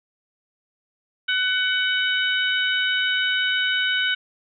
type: harmonic tone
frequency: 749 Hz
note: F#5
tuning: 21 cents sharp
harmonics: 2 / 3 / 4 / 5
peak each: -22 / -29 / -24 / -29 dBFS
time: 1.28-4.15 s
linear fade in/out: 10 ms
effects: none